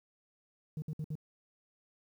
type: tone bursts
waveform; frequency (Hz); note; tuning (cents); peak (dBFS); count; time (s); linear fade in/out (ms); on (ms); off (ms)
sine; 153.9; D#3; -19; -32; 4; 0.77-1.154; 2; 51; 60
effects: tanh soft clip ceiling -34 dBFS + 11-bit